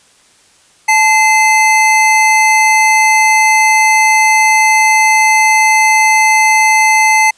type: tone pair together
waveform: square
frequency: 869.1 / 2067 Hz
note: A5 / C7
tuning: -22 / -22 cents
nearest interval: octave + minor third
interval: 1500 cents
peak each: -10 dBFS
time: 0.88-7.31 s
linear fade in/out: 10 ms
effects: white hiss -48 dBFS RMS until 7.37 s + resampled to 22050 Hz